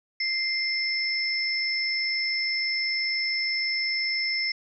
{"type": "tone pair together", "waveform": "sine", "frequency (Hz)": [2093, 5274], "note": ["C7", "E8"], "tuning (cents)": [0, 0], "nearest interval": "octave + major third", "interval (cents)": 1600, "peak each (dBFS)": -27, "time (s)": [0.2, 4.52], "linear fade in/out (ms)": 5, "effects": []}